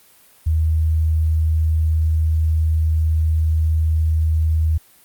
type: tone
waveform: sine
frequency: 79.3 Hz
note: D#2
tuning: 33 cents sharp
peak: -14 dBFS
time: 0.46-4.78 s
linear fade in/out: 10 ms
effects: white hiss -51 dBFS RMS until 5.04 s + Opus 32 kbps